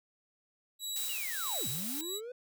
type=tone with tremolo; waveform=20% pulse; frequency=3897 Hz; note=B7; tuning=24 cents flat; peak=-29 dBFS; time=0.79-2.21 s; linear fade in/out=50 ms; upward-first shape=sine; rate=1.6 Hz; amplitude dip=85%
type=noise; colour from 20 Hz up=blue; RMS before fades=-38 dBFS; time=0.96-2.01 s; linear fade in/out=0 ms
type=linear two-way sweep; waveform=triangle; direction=down then up; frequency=2960 to 107.1 to 507 Hz; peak=-38 dBFS; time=1.09-2.32 s; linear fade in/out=5 ms; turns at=1.68 s
effects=none